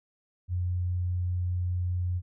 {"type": "tone", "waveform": "sine", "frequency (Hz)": 89.5, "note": "F2", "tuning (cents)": 43, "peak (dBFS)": -26, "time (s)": [0.48, 2.22], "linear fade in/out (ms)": 50, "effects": []}